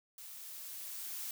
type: noise with level ramp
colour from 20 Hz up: blue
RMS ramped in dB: -50 to -41 dBFS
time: 0.18-1.31 s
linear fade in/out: 2 ms
effects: none

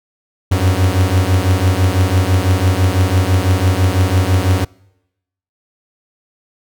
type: beating tone pair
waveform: 45% pulse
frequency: 90 / 96 Hz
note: F#2 / G2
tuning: -47 / -36 cents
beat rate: 6 Hz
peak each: -14 dBFS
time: 0.51-4.65 s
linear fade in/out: 10 ms
effects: noise-tail reverb RT60 0.9 s tail -26 dB re dry

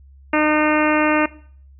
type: harmonic tone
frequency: 304.6 Hz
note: D#4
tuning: 37 cents flat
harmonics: 1 / 2 / 3 / 4 / 5 / 6 / 7 / 8 / 9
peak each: -18 / -21 / -23 / -24 / -25 / -26 / -26 / -27 / -28 dBFS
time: 0.33-1.26 s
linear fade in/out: 5 ms
effects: noise-tail reverb RT60 0.5 s tail -18 dB re dry + added 68 Hz sine -43 dBFS peak until 1.79 s

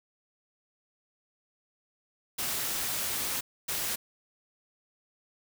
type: noise bursts at uneven times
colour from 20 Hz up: white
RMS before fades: -32 dBFS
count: 2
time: 2.38-3.41 / 3.68-3.96 s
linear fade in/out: 10 ms
effects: none

